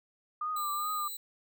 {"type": "tone with vibrato", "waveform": "sine", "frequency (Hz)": 1210, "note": "D#6", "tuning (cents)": -49, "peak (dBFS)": -31, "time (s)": [0.41, 1.08], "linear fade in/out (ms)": 5, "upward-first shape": "triangle", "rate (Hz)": 2.5, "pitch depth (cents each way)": 58}
{"type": "tone", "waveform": "5% pulse", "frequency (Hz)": 4000, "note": "B7", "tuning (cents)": 21, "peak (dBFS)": -30, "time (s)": [0.56, 1.17], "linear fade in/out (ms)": 5}
{"effects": []}